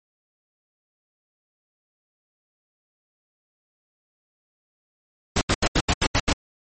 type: noise bursts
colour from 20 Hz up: pink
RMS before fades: -19 dBFS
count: 8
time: 5.36-6.33 s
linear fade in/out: 5 ms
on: 53 ms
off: 78 ms
effects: low-pass 10000 Hz 12 dB/octave + MP3 32 kbps